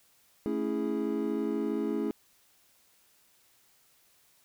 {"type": "chord", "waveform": "triangle", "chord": "A major seventh", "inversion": "none", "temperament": "equal", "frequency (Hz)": [220, 277.2, 329.6, 415.3], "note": ["A3", "C#4", "E4", "G#4"], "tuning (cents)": [0, 0, 0, 0], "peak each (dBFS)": -32, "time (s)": [0.46, 2.11], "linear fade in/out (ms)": 0, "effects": ["white hiss -65 dBFS RMS until 4.44 s"]}